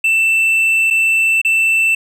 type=tone with dropouts; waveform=triangle; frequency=2665 Hz; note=E7; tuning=18 cents sharp; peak=-9 dBFS; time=0.04-1.95 s; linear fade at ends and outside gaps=5 ms; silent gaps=0.903-0.907 / 1.416-1.448 s; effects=none